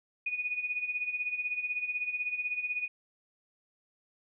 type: tone with tremolo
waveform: sine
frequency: 2471 Hz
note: D#7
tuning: 13 cents flat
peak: -28 dBFS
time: 0.26-2.88 s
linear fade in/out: 5 ms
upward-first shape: sine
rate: 16 Hz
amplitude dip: 70%
effects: none